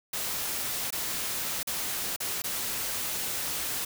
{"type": "noise with dropouts", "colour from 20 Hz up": "white", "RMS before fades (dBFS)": -32, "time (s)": [0.13, 3.85], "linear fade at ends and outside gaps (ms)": 5, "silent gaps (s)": [[0.906, 0.924], [1.631, 1.671], [2.163, 2.202], [2.42, 2.439]], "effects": []}